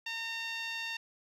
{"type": "tone with band-pass filter", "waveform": "10% pulse", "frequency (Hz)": 913, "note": "A#5", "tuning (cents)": -36, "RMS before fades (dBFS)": -38, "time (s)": [0.06, 0.97], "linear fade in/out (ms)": 5, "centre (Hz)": 2500, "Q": 1.2, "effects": []}